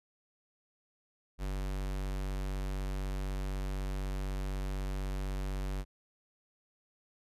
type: tone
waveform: square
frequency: 47.99 Hz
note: G1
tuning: 36 cents flat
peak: -34 dBFS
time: 1.38-5.85 s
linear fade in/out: 50 ms
effects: resampled to 32000 Hz